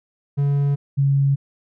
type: tone pair in turn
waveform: triangle / sine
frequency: 141.7 / 138.7 Hz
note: C#3 / C#3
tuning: +38 / +1 cents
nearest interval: unison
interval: 37 cents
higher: first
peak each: -14 dBFS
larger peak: neither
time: 0.37-0.76 / 0.97-1.36 s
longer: neither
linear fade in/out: 20 ms
effects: none